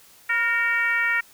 sine tone with frequency modulation, 1849 Hz, A#6, 15 cents flat, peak -19 dBFS, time 0.29-1.21 s, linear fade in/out 10 ms, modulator 442 Hz, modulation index 1.1, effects white hiss -52 dBFS RMS until 1.33 s

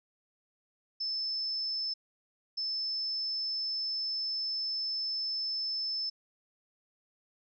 sine tone bursts at uneven times, 5260 Hz, E8, 5 cents flat, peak -31 dBFS, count 2, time 1-1.94 / 2.57-6.1 s, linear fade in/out 10 ms, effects none

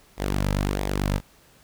sawtooth tone with flanger, 49 Hz, G1, in tune, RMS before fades -25 dBFS, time 0.17-1.21 s, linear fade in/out 50 ms, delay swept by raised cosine 0.68 to 2.78 ms, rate 1.5 Hz, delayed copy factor -0.55, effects pink hiss -56 dBFS RMS until 1.63 s

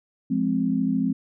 sine chord, F minor, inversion none, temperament just, 174.61 / 209.5 / 261.9 Hz, F3 / Ab3 / C4, 0 / +15 / +2 cents, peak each -27 / -25 / -23 dBFS, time 0.3-1.13 s, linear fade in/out 10 ms, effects none

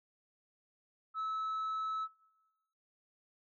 sine tone, 1300 Hz, E6, 24 cents flat, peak -32 dBFS, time 1.14-2.08 s, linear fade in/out 50 ms, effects noise-tail reverb RT60 1.0 s tail -20 dB re dry + tanh soft clip ceiling -33 dBFS

